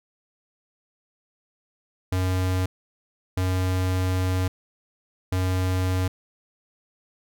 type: tone bursts at uneven times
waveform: square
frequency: 92.5 Hz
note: F#2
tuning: in tune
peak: -22 dBFS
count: 3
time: 2.12-2.66 / 3.37-4.48 / 5.32-6.08 s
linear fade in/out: 5 ms
effects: none